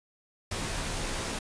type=noise with comb filter; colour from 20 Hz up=pink; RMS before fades=-33 dBFS; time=0.51-1.39 s; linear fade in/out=5 ms; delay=16 ms; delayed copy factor=-0.65; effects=resampled to 22050 Hz